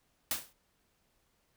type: noise with exponential decay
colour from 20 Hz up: white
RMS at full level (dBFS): -29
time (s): 0.31-0.53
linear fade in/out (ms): 1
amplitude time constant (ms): 46
effects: pink hiss -74 dBFS RMS until 1.56 s